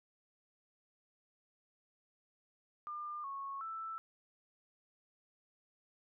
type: tone with pitch steps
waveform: sine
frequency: 1201 / 1100 / 1323 Hz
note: D6 / C#6 / E6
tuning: +38 / -14 / +6 cents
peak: -40 dBFS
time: 2.87-3.98 s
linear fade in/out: 0 ms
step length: 370 ms
effects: none